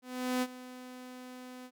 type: tone with ADSR envelope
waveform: sawtooth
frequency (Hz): 252.4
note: B3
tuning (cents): +38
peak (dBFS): -24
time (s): 0.02-1.71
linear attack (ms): 400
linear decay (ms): 47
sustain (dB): -17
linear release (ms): 59
effects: none